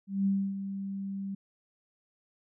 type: tone with ADSR envelope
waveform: sine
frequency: 196 Hz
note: G3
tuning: in tune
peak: -23 dBFS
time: 0.07-1.35 s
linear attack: 190 ms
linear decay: 280 ms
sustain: -10 dB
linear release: 7 ms
effects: none